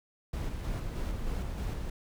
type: noise with tremolo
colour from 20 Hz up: brown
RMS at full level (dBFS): -33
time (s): 0.33-1.9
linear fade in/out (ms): 5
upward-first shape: square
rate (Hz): 3.2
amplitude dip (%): 30
effects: none